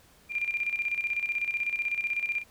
sine tone with tremolo, 2390 Hz, D7, 30 cents sharp, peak -25 dBFS, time 0.29-2.44 s, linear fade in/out 50 ms, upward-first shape square, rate 16 Hz, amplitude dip 65%, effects pink hiss -59 dBFS RMS until 2.5 s

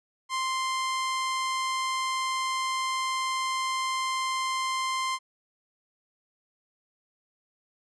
sawtooth tone, 1046.5 Hz, C6, in tune, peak -23 dBFS, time 0.29-5.19 s, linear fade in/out 50 ms, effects resampled to 22050 Hz

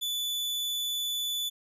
40% pulse tone, 3477 Hz, A7, 21 cents flat, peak -28 dBFS, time 0.01-1.5 s, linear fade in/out 20 ms, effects none

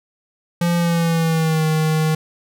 square tone with pitch glide, 172.1 to 156.91 Hz, F3 to D#3, -25 to +15 cents, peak -16 dBFS, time 0.61-2.15 s, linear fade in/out 5 ms, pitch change -160 cents, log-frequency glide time 0.77-1.65 s, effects none

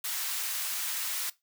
white high-pass noise, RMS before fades -33 dBFS, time 0.04-1.3 s, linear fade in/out 5 ms, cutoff 1100 Hz, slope 12 dB/octave, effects noise-tail reverb RT60 0.2 s tail -19 dB re dry

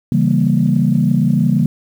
sine chord, C# diminished seventh, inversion none, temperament equal, 138.59 / 164.81 / 196 / 233.1 Hz, C#3 / E3 / G3 / Bb3, 0 / 0 / 0 / 0 cents, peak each -16 dBFS, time 0.12-1.66 s, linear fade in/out 2 ms, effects tanh soft clip ceiling -1 dBFS + 7-bit

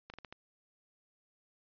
slowing click train, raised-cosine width 0.3 ms, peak -30 dBFS, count 5, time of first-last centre 0.1-0.325 s, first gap 38 ms, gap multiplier 1.27, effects resampled to 11025 Hz

